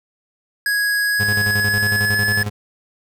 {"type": "tone with pitch glide", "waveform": "square", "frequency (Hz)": [1661.2, 1716.8], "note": ["G#6", "A6"], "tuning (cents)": [0, -43], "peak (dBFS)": -17, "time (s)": [0.66, 2.43], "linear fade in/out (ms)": 2, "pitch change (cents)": 57, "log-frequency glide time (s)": [1.05, 2.32]}
{"type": "tone with tremolo", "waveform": "35% pulse", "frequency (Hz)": 103.83, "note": "G#2", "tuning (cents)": 0, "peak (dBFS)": -18, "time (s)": [1.19, 2.5], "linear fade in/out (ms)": 20, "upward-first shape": "square", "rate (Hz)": 11, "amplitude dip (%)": 60}
{"effects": []}